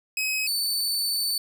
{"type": "tone pair in turn", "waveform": "sawtooth", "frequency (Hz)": [2542, 4514], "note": ["D#7", "C#8"], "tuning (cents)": [36, 31], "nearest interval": "minor seventh", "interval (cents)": 995, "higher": "second", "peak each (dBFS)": -21, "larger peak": "neither", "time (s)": [[0.17, 0.47], [0.47, 1.38]], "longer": "second", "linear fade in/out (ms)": 2, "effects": []}